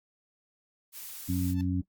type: noise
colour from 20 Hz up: blue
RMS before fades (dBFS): -42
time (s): 0.92-1.55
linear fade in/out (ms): 50
type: harmonic tone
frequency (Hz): 91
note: F#2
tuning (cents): -28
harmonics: 1 / 2 / 3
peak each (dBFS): -30 / -32 / -30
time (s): 1.28-1.82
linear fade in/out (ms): 20
type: tone with exponential growth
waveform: 10% pulse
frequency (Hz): 880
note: A5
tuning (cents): 0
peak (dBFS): -35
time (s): 1.47-1.61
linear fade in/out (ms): 1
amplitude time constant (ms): 30
effects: noise-tail reverb RT60 0.1 s tail -19 dB re dry + Opus 48 kbps